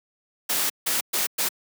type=noise bursts at uneven times; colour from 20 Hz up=white; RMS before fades=-24 dBFS; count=4; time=0.49-0.7 / 0.86-1.01 / 1.13-1.27 / 1.38-1.49 s; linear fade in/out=10 ms; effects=high-pass 200 Hz 12 dB/octave